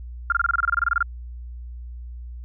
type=tone bursts; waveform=sine; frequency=1394 Hz; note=F6; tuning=4 cents flat; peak=-16 dBFS; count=16; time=0.3-1.027 s; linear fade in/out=2 ms; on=22 ms; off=25 ms; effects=added 60 Hz sine -33 dBFS peak until 2.44 s